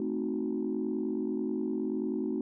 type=chord; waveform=sine; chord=A diminished seventh; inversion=none; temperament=equal; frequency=220 / 261.6 / 311.1 / 370 Hz; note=A3 / C4 / Eb4 / Gb4; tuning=0 / 0 / 0 / 0 cents; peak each=-34 dBFS; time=0-2.41 s; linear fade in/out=2 ms; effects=tanh soft clip ceiling -22 dBFS